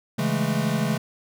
square chord, A major seventh, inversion first, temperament equal, 138.59 / 164.81 / 207.7 / 220 Hz, C#3 / E3 / G#3 / A3, 0 / 0 / 0 / 0 cents, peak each -28 dBFS, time 0.18-0.98 s, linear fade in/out 10 ms, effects none

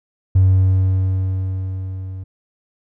triangle tone with level ramp, 94.3 Hz, F#2, 33 cents sharp, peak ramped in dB -5 to -25 dBFS, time 0.35-2.24 s, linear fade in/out 10 ms, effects tanh soft clip ceiling -5 dBFS

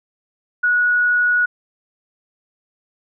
sine tone, 1461 Hz, F#6, 22 cents flat, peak -13 dBFS, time 0.63-1.46 s, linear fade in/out 10 ms, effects none

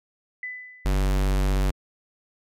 sine tone with exponential decay, 2000 Hz, B6, 21 cents sharp, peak -28 dBFS, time 0.43-1.22 s, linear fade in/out 2 ms, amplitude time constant 170 ms
square tone, 48.02 Hz, G1, 35 cents flat, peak -20 dBFS, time 0.85-1.71 s, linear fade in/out 10 ms
effects MP3 96 kbps

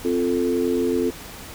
sine chord, F major, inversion second, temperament equal, 261.6 / 349.2 / 440 Hz, C4 / F4 / A4, 0 / 0 / 0 cents, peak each -23 dBFS, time 0.04-1.11 s, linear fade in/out 20 ms, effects pink hiss -38 dBFS RMS until 1.54 s

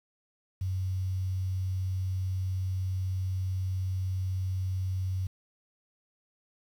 sine tone with quantisation, 93.6 Hz, F#2, 20 cents sharp, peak -28 dBFS, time 0.61-5.27 s, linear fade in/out 5 ms, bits 9, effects none

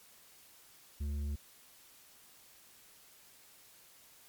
triangle tone with tanh clipping, 72.3 Hz, D2, 27 cents flat, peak -35 dBFS, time 1-1.36 s, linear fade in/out 10 ms, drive 12 dB, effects white hiss -60 dBFS RMS until 4.28 s + MP3 96 kbps

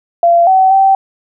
sine tone with pitch steps, 685 / 759 / 775 Hz, F5 / F#5 / G5, -34 / +44 / -20 cents, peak -5 dBFS, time 0.23-0.95 s, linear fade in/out 2 ms, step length 240 ms, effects none

